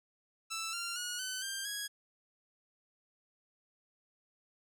10% pulse tone with pitch steps, 1324 / 1385 / 1448.8 / 1515.6 / 1585.5 / 1658.5 Hz, E6 / F6 / F#6 / F#6 / G6 / G#6, +7 / -15 / -37 / +41 / +19 / -3 cents, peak -28 dBFS, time 0.5-1.88 s, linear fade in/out 20 ms, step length 230 ms, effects none

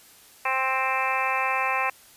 harmonic tone, 262.8 Hz, C4, 8 cents sharp, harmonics 2 / 3 / 4 / 5 / 6 / 7 / 8 / 9 / 10, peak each -35 / -29 / -27 / -34 / -37 / -32 / -35 / -31 / -30 dBFS, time 0.45-1.9 s, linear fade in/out 5 ms, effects white hiss -52 dBFS RMS until 2.16 s + resampled to 32000 Hz

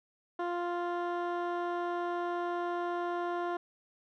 15% pulse tone with low-pass filter, 349.2 Hz, F4, in tune, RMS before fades -34 dBFS, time 0.39-3.57 s, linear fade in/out 5 ms, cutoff 1600 Hz, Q 0.59, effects none

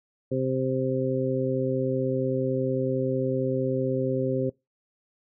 harmonic tone, 130.81 Hz, C3, in tune, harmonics 1 / 2 / 3 / 4, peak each -29 / -29 / -29 / -29 dBFS, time 0.31-4.5 s, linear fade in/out 10 ms, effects noise-tail reverb RT60 0.2 s tail -22 dB re dry

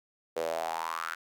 sawtooth tone with high-pass filter sweep, 82 Hz, E2, 9 cents flat, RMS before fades -34 dBFS, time 0.36-1.15 s, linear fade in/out 10 ms, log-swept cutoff 480 to 1500 Hz, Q 5.8, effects none

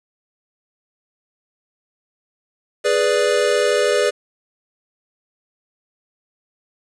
square chord, G# diminished, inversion none, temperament equal, 415.3 / 493.9 / 587.3 Hz, G#4 / B4 / D5, 0 / 0 / 0 cents, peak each -20 dBFS, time 2.84-4.11 s, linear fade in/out 20 ms, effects resampled to 22050 Hz + 8-bit

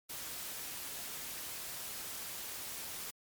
white noise, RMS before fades -43 dBFS, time 0.09-3.11 s, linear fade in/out 10 ms, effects MP3 96 kbps

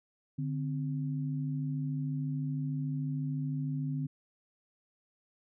sine tone pair together, 146.83 / 260.5 Hz, D3 / C4, 0 / -7 cents, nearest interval minor seventh, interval 993 cents, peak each -32 / -37 dBFS, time 0.38-4.07 s, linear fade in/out 10 ms, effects none

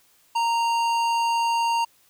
sine tone with tanh clipping, 928 Hz, A#5, 8 cents flat, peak -22 dBFS, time 0.35-1.85 s, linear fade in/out 10 ms, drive 16 dB, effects white hiss -60 dBFS RMS until 2.09 s

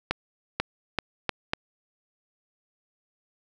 accelerating click train, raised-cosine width 0.3 ms, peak -8 dBFS, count 5, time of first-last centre 0.11-1.534 s, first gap 490 ms, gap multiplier 0.79, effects none

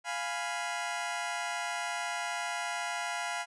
20% pulse chord, F diminished, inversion none, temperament equal, 698.5 / 830.6 / 987.8 Hz, F5 / Ab5 / Cb6, 0 / 0 / 0 cents, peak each -31 / -33 / -34 dBFS, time 0.04-3.46 s, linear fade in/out 50 ms, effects resampled to 24000 Hz

